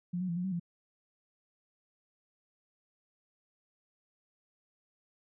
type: tone with pitch steps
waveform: sine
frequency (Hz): 176.6 / 184.2 / 169.8 / 178.9 / 190.4 / 172.3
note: F3 / F#3 / F3 / F3 / F#3 / F3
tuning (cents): +20 / -7 / -48 / +42 / +50 / -23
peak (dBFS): -31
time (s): 0.13-0.598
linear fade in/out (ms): 10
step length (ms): 78
effects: none